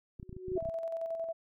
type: tone with exponential growth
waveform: sine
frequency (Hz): 370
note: F#4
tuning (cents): 0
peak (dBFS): -27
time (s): 0.19-0.58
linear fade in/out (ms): 2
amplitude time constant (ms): 83
type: clicks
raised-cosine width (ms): 5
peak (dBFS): -32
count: 11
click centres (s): 0.198 / 0.229 / 0.294 / 0.328 / 0.366 / 0.483 / 0.518 / 0.555 / 0.626 / 0.657 / 0.689
type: tone with tremolo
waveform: sine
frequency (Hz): 659.3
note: E5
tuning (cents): 0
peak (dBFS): -32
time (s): 0.56-1.33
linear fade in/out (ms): 20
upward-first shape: square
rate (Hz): 11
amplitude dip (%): 40
effects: none